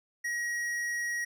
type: tone with tanh clipping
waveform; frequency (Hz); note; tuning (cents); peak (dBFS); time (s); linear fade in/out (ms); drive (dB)
triangle; 1899; A#6; +32; -32; 0.24-1.25; 10; 16
effects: none